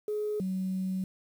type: tone pair in turn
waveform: sine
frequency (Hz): 421.6 / 187.8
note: G#4 / F#3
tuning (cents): +26 / +26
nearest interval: octave + major second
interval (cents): 1400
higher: first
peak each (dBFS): -28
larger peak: neither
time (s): 0.08-0.4 / 0.4-1.04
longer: second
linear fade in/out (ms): 2
effects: tanh soft clip ceiling -24 dBFS + 9-bit